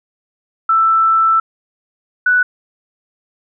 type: tone pair in turn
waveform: sine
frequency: 1326 / 1482.1 Hz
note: E6 / F#6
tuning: +10 / +2 cents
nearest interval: major second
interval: 192 cents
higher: second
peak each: -9 dBFS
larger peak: neither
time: 0.69-1.4 / 2.26-2.43 s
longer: first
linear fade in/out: 5 ms
effects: none